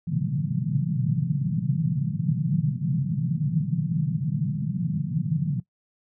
pink band-pass noise, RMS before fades -25 dBFS, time 0.07-5.6 s, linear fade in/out 2 ms, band 130 to 180 Hz, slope 48 dB/octave, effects noise-tail reverb RT60 0.1 s tail -19 dB re dry

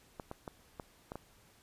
clicks, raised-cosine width 1 ms, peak -27 dBFS, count 6, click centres 0.198 / 0.314 / 0.478 / 0.798 / 1.119 / 1.156 s, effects pink hiss -64 dBFS RMS until 1.62 s + resampled to 32000 Hz

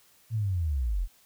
sine linear sweep, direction down, 116.4 to 36.52 Hz, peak -25 dBFS, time 0.3-1.08 s, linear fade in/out 50 ms, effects white hiss -61 dBFS RMS until 1.25 s

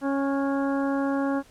harmonic tone with a mistuned harmonic, 275.8 Hz, C#4, 9 cents flat, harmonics 1 / 2 / 3 / 4 / 5 / 6, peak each -24 / -30 / -34 / -36 / -38 / -40 dBFS, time 0.01-1.43 s, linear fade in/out 50 ms, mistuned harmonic 5, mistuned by +29 cents, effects pink hiss -55 dBFS RMS until 1.5 s + low-pass 11000 Hz 12 dB/octave

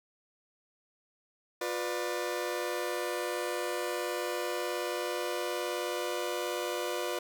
sawtooth chord, B diminished, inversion second, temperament just, 355.6 / 493.9 / 592.7 Hz, F4 / B4 / D5, +31 / 0 / +16 cents, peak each -32 / -32 / -33 dBFS, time 1.61-7.19 s, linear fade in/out 5 ms, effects none

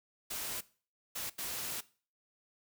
white noise bursts at uneven times, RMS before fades -39 dBFS, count 3, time 0.3-0.61 / 1.15-1.3 / 1.38-1.81 s, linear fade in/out 10 ms, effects noise-tail reverb RT60 0.4 s tail -19 dB re dry

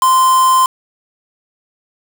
triangle tone with quantisation, 1040 Hz, C6, 11 cents flat, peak -6 dBFS, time 0.02-0.66 s, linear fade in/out 2 ms, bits 3, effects none

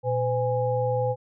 sine tone cluster, 118.7 / 508 / 826 Hz, A#2 / B4 / G#5, +32 / +49 / -10 cents, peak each -27 / -24 / -30 dBFS, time 0.03-1.16 s, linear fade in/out 50 ms, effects none

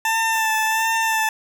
20% pulse tone with vibrato, 888 Hz, A5, 16 cents sharp, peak -13 dBFS, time 0.05-1.29 s, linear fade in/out 2 ms, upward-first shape sine, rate 1.4 Hz, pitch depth 26 cents each way, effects none

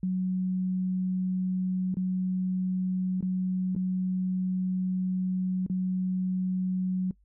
sine tone with dropouts, 185 Hz, F#3, in tune, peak -25 dBFS, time 0.03-7.11 s, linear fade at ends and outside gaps 2 ms, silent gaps 1.943-1.969 / 3.208-3.226 / 3.751-3.762 / 5.664-5.698 s, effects noise-tail reverb RT60 0.1 s tail -21 dB re dry + added 50 Hz sine -60 dBFS peak until 7.24 s

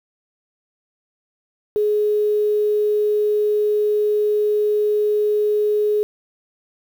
sine tone with quantisation, 420 Hz, G#4, 19 cents sharp, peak -15 dBFS, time 1.76-6.03 s, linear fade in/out 0 ms, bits 7, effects none

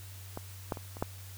clicks, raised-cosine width 1 ms, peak -23 / -17 / -28 / -30 / -16 dBFS, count 5, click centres 0.374 / 0.722 / 0.772 / 0.969 / 1.025 s, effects added 95 Hz sine -45 dBFS peak until 1.37 s + white hiss -52 dBFS RMS until 1.37 s

